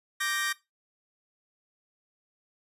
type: chord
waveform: sawtooth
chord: G minor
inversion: second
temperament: equal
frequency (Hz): 1174.7 / 1568 / 1864.7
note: D6 / G6 / Bb6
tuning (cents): 0 / 0 / 0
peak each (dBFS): -31 / -29 / -27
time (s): 0.2-0.53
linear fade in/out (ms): 10
effects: noise-tail reverb RT60 0.2 s tail -18 dB re dry + resampled to 32000 Hz